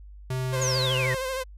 square tone with pitch glide, 129 to 128.03 Hz, C3 to C3, -24 to -37 cents, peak -27 dBFS, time 0.3-1.15 s, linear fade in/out 5 ms, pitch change -13 cents, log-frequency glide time 0.44-0.66 s
sawtooth tone with vibrato, 523.3 Hz, C5, in tune, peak -24 dBFS, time 0.52-1.44 s, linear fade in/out 20 ms, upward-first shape sine, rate 13 Hz, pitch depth 41 cents each way
sine exponential sweep, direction down, 6950 to 1790 Hz, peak -26 dBFS, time 0.61-1.14 s, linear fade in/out 10 ms
effects added 50 Hz sine -42 dBFS peak until 1.57 s + resampled to 32000 Hz

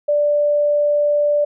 sine tone, 587.3 Hz, D5, in tune, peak -13 dBFS, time 0.08-1.45 s, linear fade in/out 10 ms, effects none

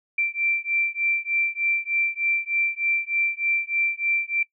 sine beating tone pair, 2349 / 2352.3 Hz, D7 / D7, 0 / +2 cents, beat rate 3.3 Hz, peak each -25 / -25 dBFS, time 0.18-4.43 s, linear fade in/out 5 ms, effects noise-tail reverb RT60 0.1 s tail -22 dB re dry

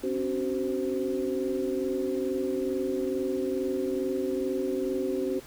sine tone cluster, 262.5 / 284.8 / 377 / 519 Hz, C4 / C#4 / F#4 / C5, +6 / +47 / +32 / -14 cents, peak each -33 / -34 / -29 / -34 dBFS, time 0.03-5.4 s, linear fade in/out 10 ms, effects pink hiss -49 dBFS RMS until 5.46 s

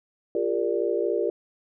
sine chord, G minor seventh, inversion third, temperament equal with one note detuned, 349.2 / 402.3 / 466.2 / 587.3 Hz, F4 / G4 / Bb4 / D5, 0 / +45 / 0 / 0 cents, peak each -28 / -27 / -27 / -30 dBFS, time 0.35-1.3 s, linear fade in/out 2 ms, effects none

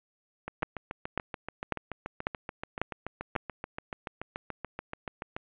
two click trains, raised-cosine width 0.5 ms, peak -20 / -12 dBFS, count 35 / 6, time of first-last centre 0.48-5.365 / 0.63-3.362 s, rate 6.96 / 1.83 Hz, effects resampled to 8000 Hz + 7-bit

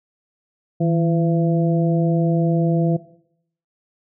harmonic tone with a mistuned harmonic, 168.7 Hz, E3, 40 cents sharp, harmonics 1 / 2 / 3 / 4, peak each -17 / -23 / -27 / -27 dBFS, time 0.8-2.97 s, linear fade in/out 10 ms, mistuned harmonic 1, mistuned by -60 cents, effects noise-tail reverb RT60 0.7 s tail -17 dB re dry

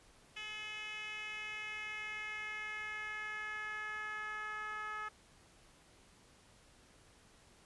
10% pulse tone with band-pass filter sweep, 426.6 Hz, G#4, 46 cents sharp, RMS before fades -43 dBFS, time 0.36-5.09 s, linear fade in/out 10 ms, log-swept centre 2900 to 1400 Hz, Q 2.9, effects pink hiss -64 dBFS RMS until 7.65 s + resampled to 24000 Hz

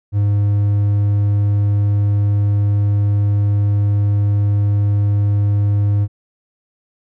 triangle tone, 102.2 Hz, G#2, 27 cents flat, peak -10 dBFS, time 0.12-6.08 s, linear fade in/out 50 ms, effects none

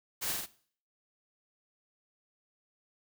white noise with echo, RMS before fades -35 dBFS, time 0.21-0.33 s, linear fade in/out 20 ms, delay 45 ms, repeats 3, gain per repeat -2 dB, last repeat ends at 0.465 s, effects noise-tail reverb RT60 0.5 s tail -18 dB re dry

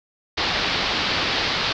white low-pass noise, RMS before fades -23 dBFS, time 0.37-1.73 s, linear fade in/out 10 ms, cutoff 4800 Hz, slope 48 dB/octave, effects none

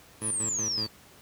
15% pulse tone with tremolo, 108.9 Hz, A2, 17 cents flat, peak -29 dBFS, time 0.21-0.87 s, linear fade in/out 10 ms, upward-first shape square, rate 5.3 Hz, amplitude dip 70%
sine exponential sweep, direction down, 10450 to 4435 Hz, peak -27 dBFS, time 0.21-0.88 s, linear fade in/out 50 ms
effects pink hiss -54 dBFS RMS until 1.21 s + high-pass 60 Hz 12 dB/octave

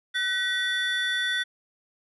triangle tone cluster, 1507 / 1913 / 3482 Hz, F#6 / A#6 / A7, +31 / +44 / -19 cents, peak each -27 dBFS, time 0.14-1.44 s, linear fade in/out 20 ms, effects resampled to 32000 Hz

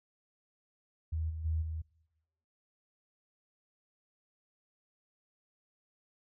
sine tone with level steps, 79.8 Hz, D#2, 44 cents sharp, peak -31 / -37 / -29 / -35 dBFS, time 1.12-1.82 s, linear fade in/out 10 ms, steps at 1.29 / 1.44 / 1.61 s, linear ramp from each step 20 ms, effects noise-tail reverb RT60 1.0 s tail -24 dB re dry

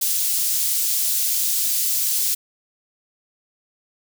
white high-pass noise, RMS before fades -21 dBFS, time 0.01-2.35 s, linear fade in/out 10 ms, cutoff 4900 Hz, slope 12 dB/octave, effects none

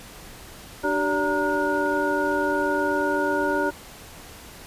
sine tone cluster, 296.8 / 384.9 / 578 / 928 / 1442 Hz, D4 / G4 / D5 / A#5 / F#6, +18 / -32 / -28 / -8 / -45 cents, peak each -27 dBFS, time 0.83-3.71 s, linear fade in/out 20 ms, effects pink hiss -43 dBFS RMS until 4.66 s + resampled to 32000 Hz

